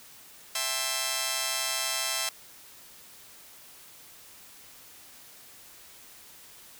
5% pulse chord, A minor seventh, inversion second, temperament just, 660 / 792 / 880 / 1056 Hz, E5 / G5 / A5 / C6, +2 / +18 / 0 / +16 cents, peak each -22 / -25 / -27 / -22 dBFS, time 0.55-2.29 s, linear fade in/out 2 ms, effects white hiss -51 dBFS RMS until 6.79 s

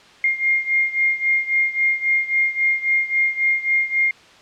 sine beating tone pair, 2122 / 2125.7 Hz, C7 / C7, +24 / +27 cents, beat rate 3.7 Hz, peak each -18 / -21 dBFS, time 0.24-4.11 s, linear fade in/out 2 ms, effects white hiss -47 dBFS RMS until 4.41 s + low-pass 4000 Hz 12 dB/octave

